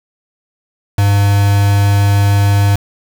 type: tone with quantisation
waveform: triangle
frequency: 100.7 Hz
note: G2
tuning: 47 cents sharp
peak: -6 dBFS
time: 0.98-2.76 s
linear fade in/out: 5 ms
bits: 3
effects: none